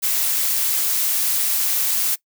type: noise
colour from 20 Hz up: blue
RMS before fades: -20 dBFS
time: 0.02-2.16 s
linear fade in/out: 20 ms
effects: noise-tail reverb RT60 0.1 s tail -21 dB re dry